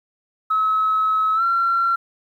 sine tone with pitch glide, 1288 to 1364.6 Hz, E6 to F6, -41 to -41 cents, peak -15 dBFS, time 0.5-1.96 s, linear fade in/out 10 ms, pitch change +100 cents, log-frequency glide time 1.34-1.43 s, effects tanh soft clip ceiling -11 dBFS + 9-bit

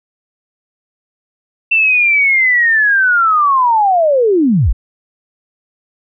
sine linear sweep, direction down, 2697 to 30.87 Hz, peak -8 dBFS, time 1.71-4.73 s, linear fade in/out 10 ms, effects none

